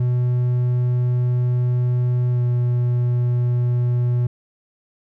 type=tone with pitch glide; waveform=triangle; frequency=123.47 to 122.05 Hz; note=B2 to B2; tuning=0 to -20 cents; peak=-14 dBFS; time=0-4.27 s; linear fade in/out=5 ms; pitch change=-20 cents; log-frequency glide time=2.31-2.41 s; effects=none